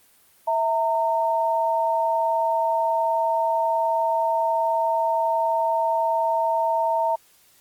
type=tone pair together; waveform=sine; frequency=654 / 915.3 Hz; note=E5 / A#5; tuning=-14 / -32 cents; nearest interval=tritone; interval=582 cents; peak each=-23 / -21 dBFS; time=0.47-7.16 s; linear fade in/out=10 ms; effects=white hiss -57 dBFS RMS until 7.6 s + Opus 32 kbps